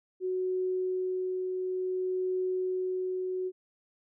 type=tone with tremolo; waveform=sine; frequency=370 Hz; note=F#4; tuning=in tune; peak=-27 dBFS; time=0.2-3.52 s; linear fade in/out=50 ms; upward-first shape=triangle; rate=0.57 Hz; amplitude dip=30%; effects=none